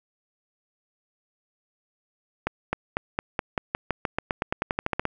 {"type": "accelerating click train", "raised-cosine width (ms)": 0.5, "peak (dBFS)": -9, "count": 20, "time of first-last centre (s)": [2.47, 5.053], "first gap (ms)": 260, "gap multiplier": 0.92, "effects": []}